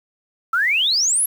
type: exponential sweep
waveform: sine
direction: up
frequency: 1300 to 11590 Hz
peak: -15 dBFS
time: 0.53-1.26 s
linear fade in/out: 5 ms
effects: 7-bit